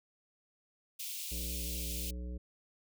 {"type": "high-pass noise", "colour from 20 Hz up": "white", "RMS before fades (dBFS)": -41, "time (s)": [0.99, 2.11], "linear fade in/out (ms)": 10, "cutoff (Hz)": 2400, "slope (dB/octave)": 48}
{"type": "harmonic tone", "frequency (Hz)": 61, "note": "B1", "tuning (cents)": -21, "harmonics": [1, 3, 5, 7, 9], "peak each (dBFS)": [-38, -48, -52, -55, -57], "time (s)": [1.31, 2.38], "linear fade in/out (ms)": 10}
{"effects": []}